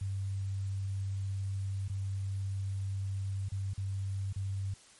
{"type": "tone with dropouts", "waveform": "sine", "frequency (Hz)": 97.5, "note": "G2", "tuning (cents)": -9, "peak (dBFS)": -32, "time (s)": [0.01, 4.74], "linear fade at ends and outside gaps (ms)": 5, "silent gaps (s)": [[1.881, 1.897], [3.487, 3.519], [3.736, 3.777], [4.328, 4.36]], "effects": ["white hiss -58 dBFS RMS until 4.99 s", "MP3 48 kbps"]}